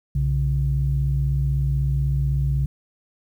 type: tone pair together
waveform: sine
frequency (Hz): 62.47 / 138.59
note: B1 / C#3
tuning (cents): +20 / 0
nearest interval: octave + major second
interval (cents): 1380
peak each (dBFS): -21 / -20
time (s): 0.15-2.66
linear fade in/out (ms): 5
effects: tanh soft clip ceiling -11 dBFS + 9-bit